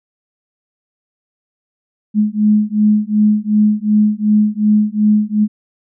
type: beating tone pair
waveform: sine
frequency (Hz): 210 / 212.7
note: G#3 / G#3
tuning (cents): +19 / +42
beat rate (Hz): 2.7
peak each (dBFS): -13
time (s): 2.14-5.48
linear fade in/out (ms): 50
effects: none